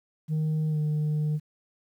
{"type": "tone with pitch glide", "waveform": "sine", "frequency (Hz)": [155.56, 151.74], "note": ["D#3", "D#3"], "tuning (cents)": [0, -43], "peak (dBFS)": -21, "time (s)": [0.28, 1.4], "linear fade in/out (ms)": 50, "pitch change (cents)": -43, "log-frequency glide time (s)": [0.69, 0.78], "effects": ["tanh soft clip ceiling -23 dBFS", "10-bit"]}